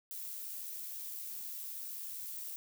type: noise with amplitude modulation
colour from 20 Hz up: violet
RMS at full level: -42 dBFS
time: 0.11-2.56 s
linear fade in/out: 0 ms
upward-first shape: sine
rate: 79.2 Hz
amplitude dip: 25%
effects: none